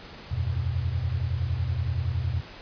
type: chord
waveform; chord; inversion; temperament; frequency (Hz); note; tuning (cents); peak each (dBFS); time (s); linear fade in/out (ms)
sine; E suspended second; none; equal with one note detuned; 81.79 / 92.5 / 123.47; E2 / F#2 / B2; -13 / 0 / 0; -29; 0.31-2.41; 10
effects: pink hiss -44 dBFS RMS until 2.61 s + resampled to 11025 Hz